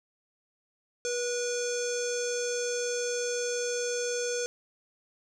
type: tone with low-pass filter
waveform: square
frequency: 485.6 Hz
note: B4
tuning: 29 cents flat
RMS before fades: -31 dBFS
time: 1.05-4.46 s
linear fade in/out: 0 ms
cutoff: 6600 Hz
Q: 7.7
effects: none